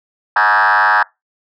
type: tone with frequency modulation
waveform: sine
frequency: 1259 Hz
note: D#6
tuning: 20 cents sharp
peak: -7 dBFS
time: 0.36-1.03 s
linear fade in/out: 5 ms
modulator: 102 Hz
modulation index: 4.6
effects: noise-tail reverb RT60 0.2 s tail -24 dB re dry + tanh soft clip ceiling -7 dBFS